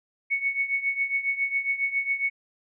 sine tone with tremolo, 2217 Hz, C#7, in tune, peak -20 dBFS, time 0.3-2.3 s, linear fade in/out 20 ms, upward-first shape triangle, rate 7.3 Hz, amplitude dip 85%, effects none

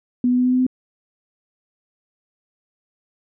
sine tone with pitch steps, 246.9 / 248.6 / 250.3 / 252.1 / 253.8 / 255.6 Hz, B3 / B3 / B3 / B3 / B3 / C4, 0 / +12 / +23 / +36 / +47 / -40 cents, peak -14 dBFS, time 0.24-0.666 s, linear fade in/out 2 ms, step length 71 ms, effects none

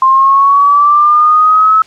sine linear sweep, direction up, 1050 to 1301 Hz, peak -4 dBFS, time 0.02-1.82 s, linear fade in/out 2 ms, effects white hiss -41 dBFS RMS until 1.86 s + low-pass 5000 Hz 12 dB/octave

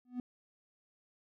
triangle tone with exponential growth, 247.7 Hz, B3, 5 cents sharp, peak -29 dBFS, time 0.05-0.2 s, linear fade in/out 2 ms, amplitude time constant 32 ms, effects tanh soft clip ceiling -27 dBFS

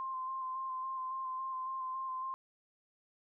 sine tone with vibrato, 1046.5 Hz, C6, in tune, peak -36 dBFS, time 0-2.34 s, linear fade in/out 0 ms, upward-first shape square, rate 3.6 Hz, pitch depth 16 cents each way, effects none

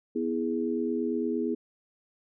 sine chord, E major, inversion second, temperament equal with one note detuned, 246.9 / 326.6 / 415.3 Hz, B3 / E4 / G#4, 0 / -16 / 0 cents, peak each -30 / -31 / -31 dBFS, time 0.15-1.55 s, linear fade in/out 10 ms, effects none

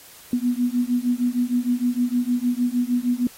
sine beating tone pair, 241.7 / 248.2 Hz, B3 / B3, -37 / +9 cents, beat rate 6.5 Hz, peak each -22 dBFS, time 0.33-3.27 s, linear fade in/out 2 ms, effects white hiss -46 dBFS RMS until 3.37 s + AAC 48 kbps

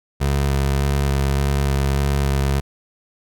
25% pulse tone with vibrato, 69.3 Hz, C#2, in tune, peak -13 dBFS, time 0.2-2.61 s, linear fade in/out 20 ms, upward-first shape square, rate 1.7 Hz, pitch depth 14 cents each way, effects none

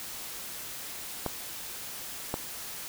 clicks, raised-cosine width 1 ms, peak -15 dBFS, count 2, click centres 1.263 / 2.341 s, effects white hiss -40 dBFS RMS until 2.88 s

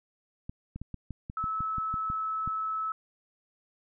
clicks, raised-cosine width 5 ms, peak -25 dBFS, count 12, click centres 0.495 / 0.76 / 0.816 / 0.943 / 1.107 / 1.299 / 1.441 / 1.606 / 1.783 / 1.941 / 2.101 / 2.476 s
sine tone, 1301 Hz, E6, 23 cents flat, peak -29 dBFS, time 1.37-2.92 s, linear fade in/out 2 ms
effects none

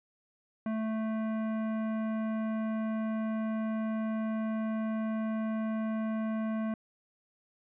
triangle tone with hard clipping, 220 Hz, A3, in tune, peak -32 dBFS, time 0.66-6.74 s, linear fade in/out 2 ms, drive 18 dB, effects resampled to 8000 Hz

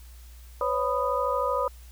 sine tone cluster, 505 / 558 / 993 / 1238 Hz, B4 / C#5 / B5 / D#6, +39 / +11 / +9 / -9 cents, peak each -29 dBFS, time 0.61-1.68 s, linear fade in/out 2 ms, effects added 60 Hz sine -44 dBFS peak until 1.91 s + white hiss -56 dBFS RMS until 1.91 s

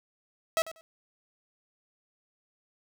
sawtooth tone with echo, 649 Hz, E5, 27 cents flat, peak -20 dBFS, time 0.57-0.62 s, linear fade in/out 0 ms, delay 95 ms, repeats 2, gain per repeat -15 dB, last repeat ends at 0.81 s, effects none

